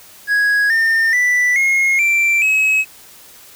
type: tone with pitch steps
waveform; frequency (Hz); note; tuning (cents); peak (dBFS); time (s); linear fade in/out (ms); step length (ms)
triangle; 1661.2 / 1811.6 / 1975.5 / 2154 / 2349 / 2562; G#6 / A#6 / B6 / C7 / D7 / E7; 0 / -50 / 0 / +50 / 0 / -50; -10; 0.27-2.85; 50; 430
effects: white hiss -42 dBFS RMS until 3.55 s